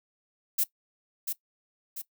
violet noise with echo, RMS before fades -25 dBFS, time 0.58-0.64 s, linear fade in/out 10 ms, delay 690 ms, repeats 2, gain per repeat -6 dB, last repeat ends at 2.02 s, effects noise-tail reverb RT60 0.1 s tail -18 dB re dry

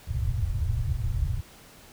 white low-pass noise, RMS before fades -27 dBFS, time 0.07-1.41 s, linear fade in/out 10 ms, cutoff 120 Hz, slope 48 dB/octave, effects pink hiss -51 dBFS RMS until 1.92 s

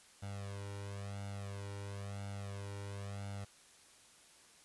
sawtooth tone with flanger, 100 Hz, G2, 35 cents sharp, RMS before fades -44 dBFS, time 0.22-3.45 s, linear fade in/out 10 ms, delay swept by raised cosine 1.4 to 2.13 ms, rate 0.98 Hz, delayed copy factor +0.95, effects white hiss -62 dBFS RMS until 4.64 s + resampled to 24000 Hz

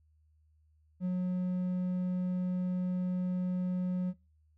sine tone with hard clipping, 181.7 Hz, F#3, 31 cents flat, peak -30 dBFS, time 1-4.14 s, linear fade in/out 50 ms, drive 3 dB, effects noise-tail reverb RT60 0.3 s tail -25 dB re dry + added 77 Hz sine -64 dBFS peak until 4.57 s

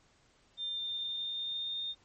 sine tone with pitch glide, 3600 to 3650 Hz, A7 to A#7, +39 to -37 cents, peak -34 dBFS, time 0.57-1.95 s, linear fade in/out 50 ms, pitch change +24 cents, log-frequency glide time 0.71-1.82 s, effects pink hiss -67 dBFS RMS until 2.04 s + MP3 32 kbps

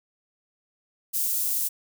white high-pass noise, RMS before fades -26 dBFS, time 1.13-1.69 s, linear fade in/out 20 ms, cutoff 8900 Hz, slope 12 dB/octave, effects none

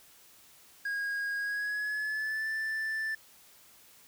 triangle tone with pitch glide, 1637 to 1764.7 Hz, G#6 to A6, -25 to +5 cents, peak -29 dBFS, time 0.85-3.15 s, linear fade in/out 5 ms, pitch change +130 cents, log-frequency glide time 1.37-2.49 s, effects white hiss -58 dBFS RMS until 4.07 s

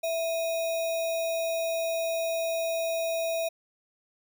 sine tone with sample-and-hold, 659.3 Hz, E5, in tune, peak -26 dBFS, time 0.03-3.49 s, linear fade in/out 10 ms, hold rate 3150 Hz, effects none

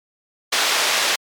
white band-pass noise, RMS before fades -19 dBFS, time 0.52-1.16 s, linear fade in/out 10 ms, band 480 to 4700 Hz, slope 12 dB/octave, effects MP3 96 kbps

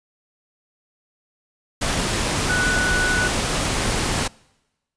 sine tone in noise, 1480 Hz, F#6, in tune, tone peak -20 dBFS, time 2.49-3.28 s, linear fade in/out 10 ms, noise pink, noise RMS -22 dBFS, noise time 1.81-4.28 s, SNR -1 dB, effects noise-tail reverb RT60 1.0 s tail -25 dB re dry + resampled to 22050 Hz

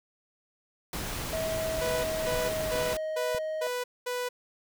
pink noise, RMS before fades -35 dBFS, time 0.93-2.97 s, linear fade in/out 2 ms
triangle tone with pitch glide, 643 to 626.5 Hz, E5 to D#5, -43 to +12 cents, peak -28 dBFS, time 1.33-3.67 s, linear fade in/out 0 ms, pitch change -45 cents, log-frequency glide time 1.56-3.07 s
clicks, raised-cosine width 5 ms, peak -30 dBFS, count 6, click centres 1.562 / 2.118 / 2.605 / 2.757 / 2.814 / 3.348 s
sawtooth tone bursts, 493.9 Hz, B4, in tune, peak -26 dBFS, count 6, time 1.81-4.29 s, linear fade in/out 10 ms, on 230 ms, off 220 ms
effects none

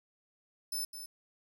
15% pulse tone with echo, 5274 Hz, E8, in tune, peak -28 dBFS, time 0.72-0.85 s, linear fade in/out 5 ms, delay 210 ms, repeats 1, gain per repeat -9 dB, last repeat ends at 1.06 s, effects none

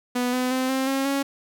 sawtooth tone with pitch steps, 247.1 / 252.7 / 258.5 / 264.4 / 270.4 / 276.6 Hz, B3 / B3 / C4 / C4 / C#4 / C#4, +1 / +40 / -21 / +18 / -43 / -4 cents, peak -18 dBFS, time 0.15-1.23 s, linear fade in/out 10 ms, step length 180 ms, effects none

